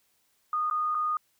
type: tone with dropouts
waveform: sine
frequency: 1231 Hz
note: D#6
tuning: 19 cents flat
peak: -25 dBFS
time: 0.53-1.17 s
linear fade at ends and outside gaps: 2 ms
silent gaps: 0.7-0.71 / 0.947-0.95 s
effects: white hiss -70 dBFS RMS until 1.39 s